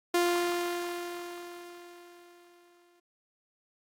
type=tone with exponential decay; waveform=sawtooth; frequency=349.2 Hz; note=F4; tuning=in tune; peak=-19 dBFS; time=0.14-3 s; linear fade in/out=5 ms; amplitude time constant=620 ms; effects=AAC 64 kbps